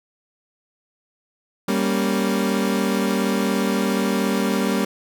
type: chord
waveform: 30% pulse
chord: G diminished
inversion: none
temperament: equal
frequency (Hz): 196 / 233.1 / 277.2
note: G3 / Bb3 / Db4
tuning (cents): 0 / 0 / 0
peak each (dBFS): -19 / -21 / -23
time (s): 1.68-4.85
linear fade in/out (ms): 5
effects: none